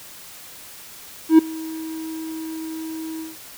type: tone with ADSR envelope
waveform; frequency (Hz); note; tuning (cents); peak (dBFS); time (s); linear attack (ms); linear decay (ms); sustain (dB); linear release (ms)
triangle; 320.1; D#4; +49; -3; 1.29-3.37; 95; 9; -23; 170
effects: white hiss -41 dBFS RMS until 3.57 s